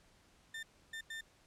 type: tone bursts at uneven times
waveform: 35% pulse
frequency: 1800 Hz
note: A6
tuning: 39 cents sharp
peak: -40 dBFS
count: 3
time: 0.54-0.63 / 0.93-1.01 / 1.1-1.21 s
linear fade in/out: 5 ms
effects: pink hiss -67 dBFS RMS until 1.46 s + low-pass 9000 Hz 12 dB/octave